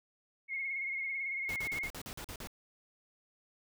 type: tone with vibrato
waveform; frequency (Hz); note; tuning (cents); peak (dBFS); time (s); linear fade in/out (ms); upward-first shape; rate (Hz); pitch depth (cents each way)
sine; 2162; C#7; -44; -34; 0.48-1.9; 50; sine; 18; 43
type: noise bursts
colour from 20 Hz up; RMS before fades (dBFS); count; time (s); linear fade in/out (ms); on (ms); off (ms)
pink; -44; 9; 1.49-2.472; 0; 70; 44
effects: none